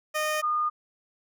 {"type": "tone pair in turn", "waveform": ["15% pulse", "sine"], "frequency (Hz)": [614, 1220.9], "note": ["D#5", "D#6"], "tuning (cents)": [-23, -33], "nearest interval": "octave", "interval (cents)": 1190, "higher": "second", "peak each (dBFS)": [-19, -23], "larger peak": "first", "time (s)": [[0.14, 0.42], [0.42, 0.7]], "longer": "neither", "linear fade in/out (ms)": 20, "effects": []}